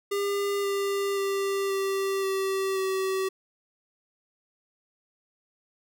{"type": "tone with pitch steps", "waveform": "square", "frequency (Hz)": [402.1, 397.9, 393.8, 389.8, 385.7, 381.7], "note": ["G4", "G4", "G4", "G4", "G4", "G4"], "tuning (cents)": [44, 26, 8, -10, -28, -46], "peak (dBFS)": -26, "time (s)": [0.11, 3.29], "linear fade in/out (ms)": 10, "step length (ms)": 530, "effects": []}